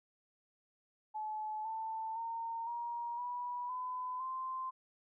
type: tone with pitch steps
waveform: sine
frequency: 860 / 887.8 / 916.4 / 946 / 976.5 / 1008.1 / 1040.6 Hz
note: A5 / A5 / A#5 / A#5 / B5 / B5 / C6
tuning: -40 / +15 / -30 / +25 / -20 / +35 / -10 cents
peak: -37 dBFS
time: 1.14-4.71 s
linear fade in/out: 20 ms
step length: 510 ms
effects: none